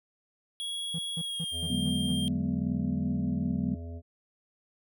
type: tone with pitch glide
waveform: square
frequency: 3328 to 3196 Hz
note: G#7 to G7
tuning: +3 to +33 cents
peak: -33 dBFS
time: 0.6-2.28 s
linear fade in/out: 0 ms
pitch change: -70 cents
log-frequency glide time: 1.2-1.54 s
type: tone bursts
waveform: triangle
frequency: 164.81 Hz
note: E3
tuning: in tune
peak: -30 dBFS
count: 6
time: 0.94-2.128 s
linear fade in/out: 5 ms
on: 48 ms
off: 180 ms
type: harmonic tone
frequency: 84 Hz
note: E2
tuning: 33 cents sharp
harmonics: 1 / 3 / 5 / 7 / 8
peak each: -37 / -46 / -51 / -53 / -54 dBFS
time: 1.51-4.02 s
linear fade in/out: 50 ms
type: chord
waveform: sine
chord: G# half-diminished seventh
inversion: second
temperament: equal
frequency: 146.83 / 185 / 207.7 / 246.9 Hz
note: D3 / F#3 / G#3 / B3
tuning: 0 / 0 / 0 / 0 cents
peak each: -35 / -32 / -33 / -32 dBFS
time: 1.7-3.75 s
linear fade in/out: 5 ms
effects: none